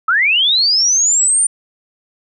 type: linear sweep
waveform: sine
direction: up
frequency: 1248 to 9170 Hz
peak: -10 dBFS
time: 0.08-1.47 s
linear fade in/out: 5 ms
effects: none